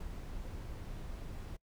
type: noise with ADSR envelope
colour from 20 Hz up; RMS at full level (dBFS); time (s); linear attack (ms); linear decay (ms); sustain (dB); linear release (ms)
brown; -41; 0-1.57; 7; 20; -2; 14
effects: noise-tail reverb RT60 0.1 s tail -24 dB re dry

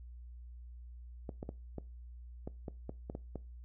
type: clicks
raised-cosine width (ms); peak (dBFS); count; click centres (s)
2; -27; 10; 1.292 / 1.429 / 1.491 / 1.783 / 2.475 / 2.682 / 2.894 / 3.099 / 3.151 / 3.357
effects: noise-tail reverb RT60 0.3 s tail -21 dB re dry + added 60 Hz sine -47 dBFS peak until 3.64 s

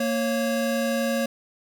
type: tone pair together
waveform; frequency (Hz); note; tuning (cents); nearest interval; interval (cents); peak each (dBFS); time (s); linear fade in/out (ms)
square; 231.2 / 550; A#3 / C#5; -14 / -14; octave + minor third; 1500; -26; 0-1.26; 5
effects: none

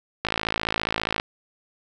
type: click train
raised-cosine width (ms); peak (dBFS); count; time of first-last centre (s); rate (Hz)
0.3; -7; 53; 0.25-1.199; 54.8
effects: none

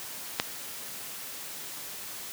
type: clicks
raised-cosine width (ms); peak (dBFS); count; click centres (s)
0.2; -25 / -6; 2; 0.388 / 0.399
effects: white hiss -40 dBFS RMS until 2.32 s + high-pass 100 Hz 12 dB/octave

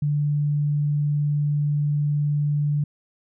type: tone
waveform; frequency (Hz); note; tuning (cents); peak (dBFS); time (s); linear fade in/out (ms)
sine; 146.83; D3; 0; -19; 0.02-2.84; 5
effects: none

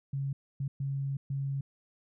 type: tone bursts at uneven times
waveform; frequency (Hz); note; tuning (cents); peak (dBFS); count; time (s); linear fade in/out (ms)
sine; 137.7; C#3; -11; -30; 4; 0.13-0.33 / 0.6-0.68 / 0.8-1.17 / 1.3-1.61; 5
effects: none

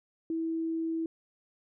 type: tone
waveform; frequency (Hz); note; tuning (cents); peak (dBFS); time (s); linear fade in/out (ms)
sine; 326.2; E4; -18; -29; 0.3-1.06; 2
effects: none

